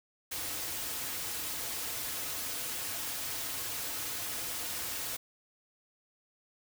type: noise with comb filter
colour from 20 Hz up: white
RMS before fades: -37 dBFS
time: 0.31-5.17 s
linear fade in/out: 10 ms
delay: 5.1 ms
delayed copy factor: -0.5
effects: none